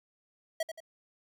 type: tone with echo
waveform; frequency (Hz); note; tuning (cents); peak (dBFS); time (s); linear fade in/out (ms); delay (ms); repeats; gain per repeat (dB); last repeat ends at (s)
square; 648; E5; -30; -29; 0.6-0.63; 5; 87; 2; -8; 0.804
effects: none